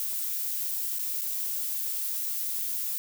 violet noise with dropouts, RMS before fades -31 dBFS, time 0-2.98 s, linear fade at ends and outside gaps 0 ms, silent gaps 0.986-0.993 / 1.211-1.217 s, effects none

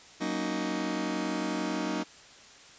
sawtooth chord, D# minor seventh, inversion first, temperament just, 186.68 / 233.3 / 280 / 311.1 Hz, F#3 / A#3 / C#4 / D#4, +16 / +2 / +18 / 0 cents, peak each -32 / -32 / -32 / -29 dBFS, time 0.2-2.04 s, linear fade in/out 20 ms, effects white hiss -52 dBFS RMS until 2.78 s + resampled to 16000 Hz

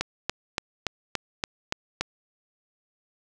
click train, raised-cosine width 0.2 ms, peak -8 dBFS, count 8, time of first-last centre 0.01-2.01 s, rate 3.5 Hz, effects none

